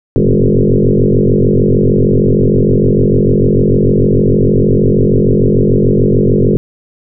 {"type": "tone with frequency modulation", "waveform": "sine", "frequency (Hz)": 120, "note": "B2", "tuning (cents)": -49, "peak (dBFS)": -6, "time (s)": [0.16, 6.57], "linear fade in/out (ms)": 0, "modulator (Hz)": 46.6, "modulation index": 7.3, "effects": []}